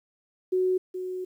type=tone pair in turn; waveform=sine; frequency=370 / 368.5 Hz; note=F#4 / F#4; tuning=0 / -7 cents; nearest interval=unison; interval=7 cents; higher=first; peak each=-21 / -30 dBFS; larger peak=first; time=0.52-0.78 / 0.94-1.25 s; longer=second; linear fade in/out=10 ms; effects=10-bit